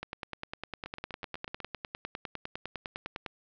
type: two click trains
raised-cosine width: 0.3 ms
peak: -20 / -24 dBFS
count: 33 / 7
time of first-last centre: 0.03-3.262 / 0.86-1.603 s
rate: 9.9 / 8.08 Hz
effects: low-pass 5000 Hz 12 dB/octave